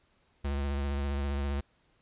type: tone with vibrato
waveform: square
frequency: 70.3 Hz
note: C#2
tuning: 25 cents sharp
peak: -30 dBFS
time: 0.44-1.61 s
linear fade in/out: 10 ms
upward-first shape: sine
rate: 15 Hz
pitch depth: 37 cents each way
effects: pink hiss -69 dBFS RMS until 2.01 s + resampled to 8000 Hz